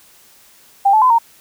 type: tone with pitch steps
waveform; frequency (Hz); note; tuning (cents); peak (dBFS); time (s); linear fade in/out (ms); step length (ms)
sine; 793 / 868 / 1016 / 924; G5 / A5 / B5 / A#5; +20 / -24 / +49 / -16; -8; 0.85-1.186; 10; 84
effects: white hiss -48 dBFS RMS until 1.4 s